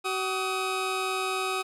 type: tone pair together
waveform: 20% pulse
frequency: 378 / 1258 Hz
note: F#4 / D#6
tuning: +37 / +19 cents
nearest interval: octave + major sixth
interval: 2082 cents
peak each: -25 / -25 dBFS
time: 0.04-1.63 s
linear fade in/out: 20 ms
effects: low-pass 11000 Hz 12 dB/octave + 10-bit